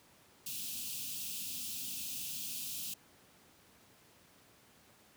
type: band-stop noise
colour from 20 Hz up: white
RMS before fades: -41 dBFS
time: 0.46-2.94 s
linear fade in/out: 5 ms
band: 290 to 2500 Hz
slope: 96 dB/octave
effects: pink hiss -63 dBFS RMS until 5.16 s + high-pass 100 Hz 12 dB/octave